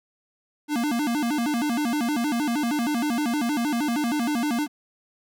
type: tone with vibrato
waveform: square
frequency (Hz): 264.8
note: C4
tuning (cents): +21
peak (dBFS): -23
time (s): 0.68-4.68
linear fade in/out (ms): 50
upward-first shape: square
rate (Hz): 6.4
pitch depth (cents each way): 210
effects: none